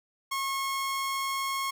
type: tone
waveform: sawtooth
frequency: 1087 Hz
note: C#6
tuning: 34 cents flat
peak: -25 dBFS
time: 0.31-1.71 s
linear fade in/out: 10 ms
effects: none